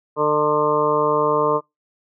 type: harmonic tone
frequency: 150 Hz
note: D3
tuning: 37 cents sharp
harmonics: 1 / 2 / 3 / 4 / 6 / 7 / 8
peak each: -31 / -28 / -19 / -23 / -26 / -21 / -26 dBFS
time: 0.16-1.61 s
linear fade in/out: 50 ms
effects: noise-tail reverb RT60 0.2 s tail -26 dB re dry